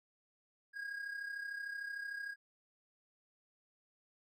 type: tone with amplitude modulation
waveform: triangle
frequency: 1634 Hz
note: G#6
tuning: 29 cents flat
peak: -36 dBFS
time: 0.73-2.36 s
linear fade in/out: 50 ms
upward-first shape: sine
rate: 33.3 Hz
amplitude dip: 60%
effects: none